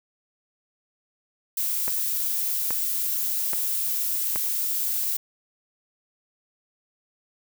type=noise; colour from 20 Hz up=violet; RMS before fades=-26 dBFS; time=1.57-5.17 s; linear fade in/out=5 ms
type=click train; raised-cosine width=0.5 ms; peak=-16 dBFS; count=4; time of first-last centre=1.88-4.359 s; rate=1.21 Hz
effects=none